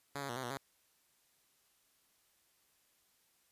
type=tone with pitch steps; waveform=5% pulse; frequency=141.2 / 138.9 / 119.5 / 131.1 / 120.7 / 137.1 Hz; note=C#3 / C#3 / A#2 / C3 / B2 / C#3; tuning=+32 / +4 / +43 / +4 / -39 / -19 cents; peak=-28 dBFS; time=0.15-0.576 s; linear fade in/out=5 ms; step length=71 ms; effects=white hiss -73 dBFS RMS until 3.51 s + resampled to 32000 Hz